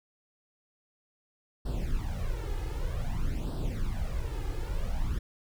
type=noise with flanger; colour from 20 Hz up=brown; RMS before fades=-31 dBFS; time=1.65-5.19 s; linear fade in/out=10 ms; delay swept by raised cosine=0.22 to 2.42 ms; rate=0.53 Hz; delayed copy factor=+0.8; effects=none